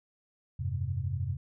sine chord, F suspended second, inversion none, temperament equal with one note detuned, 87.31 / 99.94 / 130.81 Hz, F2 / G2 / C3, 0 / +34 / 0 cents, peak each -34 dBFS, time 0.59-1.37 s, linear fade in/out 10 ms, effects none

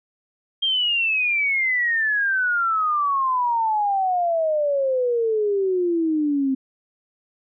sine exponential sweep, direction down, 3212 to 262 Hz, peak -18 dBFS, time 0.62-6.55 s, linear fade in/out 10 ms, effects none

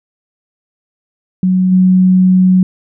sine tone with level steps, 185 Hz, F#3, in tune, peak -8 / -5 dBFS, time 1.43-2.63 s, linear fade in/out 2 ms, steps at 1.71 s, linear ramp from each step 20 ms, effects none

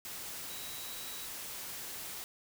sine tone in noise, 3888 Hz, B7, 28 cents flat, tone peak -49 dBFS, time 0.5-1.25 s, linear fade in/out 0 ms, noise white, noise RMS -43 dBFS, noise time 0.05-2.24 s, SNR -9 dB, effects none

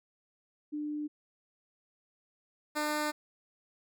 sine / 10% pulse tone pair in turn, 298.4 / 300.8 Hz, D4 / D4, +28 / +42 cents, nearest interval unison, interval 14 cents, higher second, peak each -33 / -22 dBFS, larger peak second, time 0.72-1.08 / 2.75-3.12 s, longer second, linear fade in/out 20 ms, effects none

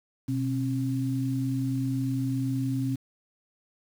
sine tone pair together, 126.3 / 267.9 Hz, B2 / C4, +39 / +41 cents, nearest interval octave + minor second, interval 1302 cents, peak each -28 dBFS, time 0.28-2.96 s, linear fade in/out 10 ms, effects 8-bit

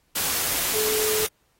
sine tone in noise, 430.6 Hz, A4, 37 cents flat, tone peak -27 dBFS, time 0.74-1.26 s, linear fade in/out 10 ms, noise white, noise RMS -25 dBFS, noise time 0.15-1.27 s, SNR -5 dB, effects pink hiss -67 dBFS RMS until 1.59 s + AAC 48 kbps

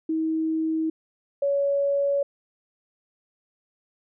sine tone pair in turn, 319.2 / 562.4 Hz, D#4 / C#5, +44 / +25 cents, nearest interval minor seventh, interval 981 cents, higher second, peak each -22 / -20 dBFS, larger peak second, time 0.09-0.9 / 1.42-2.23 s, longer neither, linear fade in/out 5 ms, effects none

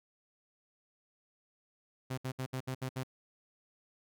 sawtooth tone bursts, 130 Hz, C3, 11 cents flat, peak -31 dBFS, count 7, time 2.1-3.035 s, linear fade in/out 10 ms, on 77 ms, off 66 ms, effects none

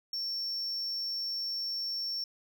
triangle tone, 5450 Hz, F8, 43 cents flat, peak -31 dBFS, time 0.13-2.24 s, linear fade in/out 2 ms, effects none

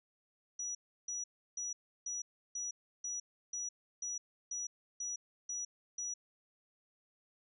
sine tone bursts, 5850 Hz, F#8, 21 cents flat, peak -37 dBFS, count 12, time 0.59-6.14 s, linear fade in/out 5 ms, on 160 ms, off 330 ms, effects none

